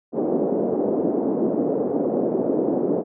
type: band-pass noise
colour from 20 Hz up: pink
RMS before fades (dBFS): -22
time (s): 0.12-3.04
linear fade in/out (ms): 50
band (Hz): 240 to 550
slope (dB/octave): 24
effects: none